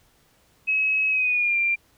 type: tone with pitch glide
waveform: sine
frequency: 2563 to 2378 Hz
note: E7 to D7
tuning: -49 to +21 cents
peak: -19 dBFS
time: 0.67-1.76 s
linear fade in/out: 20 ms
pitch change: -130 cents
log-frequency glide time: 1.1-1.57 s
effects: pink hiss -61 dBFS RMS until 1.97 s